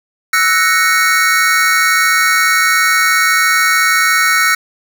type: chord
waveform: square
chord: F# dominant seventh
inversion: third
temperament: equal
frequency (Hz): 1318.5 / 1480 / 1864.7 / 2217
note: E6 / F#6 / A#6 / C#7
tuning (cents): 0 / 0 / 0 / 0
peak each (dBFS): -16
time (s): 0.33-4.55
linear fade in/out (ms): 5
effects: none